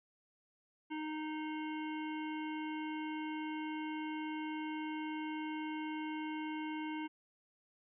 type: harmonic tone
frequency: 309.4 Hz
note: D#4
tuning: 10 cents flat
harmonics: 1 / 3 / 5 / 7 / 9 / 10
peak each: -39 / -45 / -52 / -50 / -54 / -58 dBFS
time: 0.9-7.08 s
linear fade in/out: 20 ms
effects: none